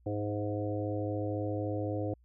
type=harmonic tone with a mistuned harmonic; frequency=103.83 Hz; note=G#2; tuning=in tune; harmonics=1 / 3 / 4 / 5 / 6 / 7; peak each=-35 / -36 / -41 / -37 / -45 / -44 dBFS; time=0.06-2.14 s; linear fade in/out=5 ms; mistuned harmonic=6; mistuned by=+27 cents; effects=added 60 Hz sine -60 dBFS peak until 2.24 s